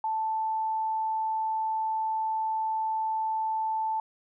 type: tone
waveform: sine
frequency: 880 Hz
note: A5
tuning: in tune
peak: -26 dBFS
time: 0.04-4 s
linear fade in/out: 2 ms
effects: none